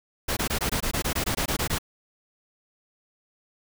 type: noise bursts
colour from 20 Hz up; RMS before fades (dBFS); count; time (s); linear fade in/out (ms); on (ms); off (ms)
pink; -26; 14; 0.28-1.786; 10; 89; 20
effects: none